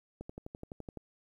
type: click train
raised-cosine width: 2 ms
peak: -29 dBFS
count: 10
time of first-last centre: 0.21-0.973 s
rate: 11.8 Hz
effects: 11-bit